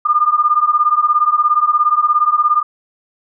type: beating tone pair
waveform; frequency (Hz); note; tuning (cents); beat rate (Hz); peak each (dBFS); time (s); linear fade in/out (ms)
sine; 1200 / 1217; D6 / D#6; +37 / -39; 17; -14 / -13; 0.05-2.63; 10
effects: none